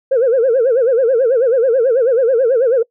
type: tone with vibrato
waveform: sine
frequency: 493.9 Hz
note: B4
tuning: in tune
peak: -8 dBFS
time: 0.11-2.83 s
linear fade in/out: 10 ms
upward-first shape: sine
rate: 9.2 Hz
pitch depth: 180 cents each way
effects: noise-tail reverb RT60 0.1 s tail -22 dB re dry + tanh soft clip ceiling -6 dBFS